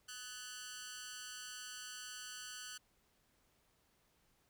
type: tone with amplitude modulation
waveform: 10% pulse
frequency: 1500 Hz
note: F#6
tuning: 23 cents sharp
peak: -34 dBFS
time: 0.08-2.78 s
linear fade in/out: 10 ms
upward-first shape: sine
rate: 238 Hz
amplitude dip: 95%
effects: pink hiss -75 dBFS RMS until 4.49 s